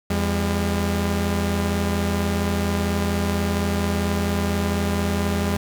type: tone pair together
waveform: sawtooth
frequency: 84.3 / 201.6 Hz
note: E2 / G3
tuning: +39 / +49 cents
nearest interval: octave + minor third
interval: 1510 cents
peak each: -19 dBFS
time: 0.1-5.57 s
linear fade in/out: 5 ms
effects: 8-bit